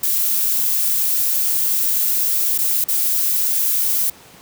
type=noise with dropouts; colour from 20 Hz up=violet; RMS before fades=-18 dBFS; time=0.03-4.1 s; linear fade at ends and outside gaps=5 ms; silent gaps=2.579-2.586 / 2.842-2.884 s; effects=pink hiss -44 dBFS RMS until 4.41 s + high-pass 100 Hz 12 dB/octave